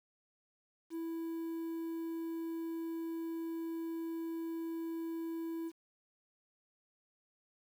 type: tone with quantisation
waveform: triangle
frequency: 329.6 Hz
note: E4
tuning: in tune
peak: -35 dBFS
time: 0.9-5.72 s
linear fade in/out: 50 ms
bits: 10
effects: none